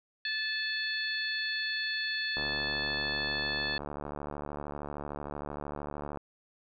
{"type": "harmonic tone", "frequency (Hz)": 871, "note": "A5", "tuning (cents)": -18, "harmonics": [2, 3, 4, 5], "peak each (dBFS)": [-33, -40, -39, -36], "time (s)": [0.25, 3.78], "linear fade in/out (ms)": 2}
{"type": "click train", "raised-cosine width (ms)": 1, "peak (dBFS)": -24, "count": 279, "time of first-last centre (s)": [2.37, 6.173], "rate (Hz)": 73.1}
{"effects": []}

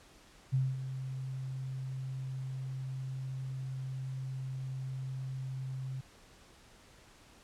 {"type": "tone with ADSR envelope", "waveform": "sine", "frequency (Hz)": 131.6, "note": "C3", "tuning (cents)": 10, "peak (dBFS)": -25, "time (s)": [0.52, 6.01], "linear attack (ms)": 22, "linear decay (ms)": 220, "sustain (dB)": -11, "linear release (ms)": 8, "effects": ["pink hiss -59 dBFS RMS until 7.43 s", "low-pass 9000 Hz 12 dB/octave"]}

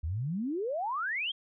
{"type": "exponential sweep", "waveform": "sine", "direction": "up", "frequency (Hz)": [72, 3322], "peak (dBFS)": -30, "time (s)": [0.03, 1.32], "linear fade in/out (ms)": 10, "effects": []}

